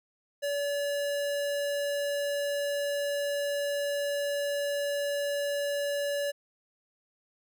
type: tone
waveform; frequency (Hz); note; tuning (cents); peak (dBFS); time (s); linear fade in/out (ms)
square; 572; D5; -46; -29; 0.42-6.32; 20
effects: none